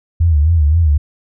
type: tone with vibrato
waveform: sine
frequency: 78.7 Hz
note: D#2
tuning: 20 cents sharp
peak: -8 dBFS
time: 0.2-0.98 s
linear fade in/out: 10 ms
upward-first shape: sine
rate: 3.8 Hz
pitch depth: 140 cents each way
effects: none